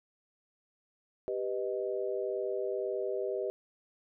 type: chord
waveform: sine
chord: G augmented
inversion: none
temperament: equal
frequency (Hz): 392 / 493.9 / 622.3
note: G4 / B4 / D#5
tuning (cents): 0 / 0 / 0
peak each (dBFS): -34 / -36 / -37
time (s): 1.28-3.5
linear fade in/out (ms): 0
effects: none